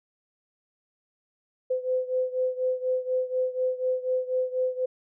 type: beating tone pair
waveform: sine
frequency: 509 / 513.1 Hz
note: C5 / C5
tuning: -48 / -34 cents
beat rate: 4.1 Hz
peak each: -26 / -29 dBFS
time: 1.7-4.86 s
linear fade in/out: 10 ms
effects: none